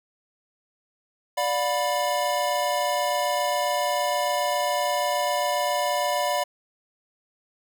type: chord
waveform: square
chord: B diminished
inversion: first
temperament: equal with one note detuned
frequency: 587.3 / 715.2 / 987.8 Hz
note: D5 / F5 / B5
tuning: 0 / +41 / 0 cents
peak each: -27 / -28 / -28 dBFS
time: 1.37-6.44 s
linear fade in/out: 10 ms
effects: none